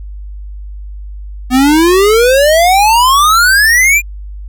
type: exponential sweep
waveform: square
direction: up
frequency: 246.9 to 2448 Hz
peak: -6 dBFS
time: 1.5-4.02 s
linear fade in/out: 50 ms
effects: added 50 Hz sine -23 dBFS peak until 4.48 s